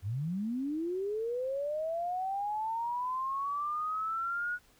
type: linear sweep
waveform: sine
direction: up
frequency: 87.7 to 1464 Hz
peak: -31 dBFS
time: 0.02-4.59 s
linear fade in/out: 50 ms
effects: pink hiss -64 dBFS RMS until 4.79 s